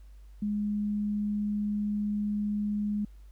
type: tone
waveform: sine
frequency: 207.7 Hz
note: G#3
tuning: in tune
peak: -27 dBFS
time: 0.42-3.05 s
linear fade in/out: 5 ms
effects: added 50 Hz sine -47 dBFS peak until 3.31 s + pink hiss -69 dBFS RMS until 3.31 s